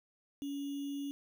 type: tone with sample-and-hold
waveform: sine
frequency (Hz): 281.8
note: C#4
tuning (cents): +29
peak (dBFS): -36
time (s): 0.42-1.11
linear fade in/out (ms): 0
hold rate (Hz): 3150
effects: none